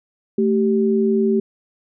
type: tone pair together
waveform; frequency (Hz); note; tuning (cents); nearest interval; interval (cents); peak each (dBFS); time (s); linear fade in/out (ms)
sine; 220 / 388.1; A3 / G4; 0 / -17; minor seventh; 983; -17; 0.38-1.4; 5
effects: none